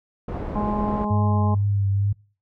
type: low-pass noise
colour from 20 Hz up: pink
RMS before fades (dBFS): -29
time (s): 0.28-1.05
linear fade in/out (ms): 5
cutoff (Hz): 740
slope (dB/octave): 12
type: harmonic tone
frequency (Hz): 209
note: G#3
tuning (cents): +11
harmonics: 1 / 2 / 3 / 4 / 5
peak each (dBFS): -24 / -33 / -34 / -29 / -31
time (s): 0.55-1.55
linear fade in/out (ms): 10
type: tone with vibrato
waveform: sine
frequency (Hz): 100.1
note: G2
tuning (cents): +37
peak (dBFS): -18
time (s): 1.1-2.13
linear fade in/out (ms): 10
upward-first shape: triangle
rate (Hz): 2.2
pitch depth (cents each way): 33
effects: noise-tail reverb RT60 0.4 s tail -25 dB re dry